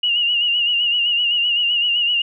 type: tone with vibrato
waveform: sine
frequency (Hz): 2859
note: F7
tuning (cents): +40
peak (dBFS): -15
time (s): 0.03-2.22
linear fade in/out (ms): 5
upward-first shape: sine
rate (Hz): 7.8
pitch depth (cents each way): 54
effects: none